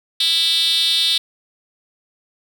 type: tone with high-pass filter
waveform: 5% pulse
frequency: 329.6 Hz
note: E4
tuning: in tune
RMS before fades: -17 dBFS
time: 0.2-1.18 s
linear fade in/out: 5 ms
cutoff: 3700 Hz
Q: 7.1
effects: none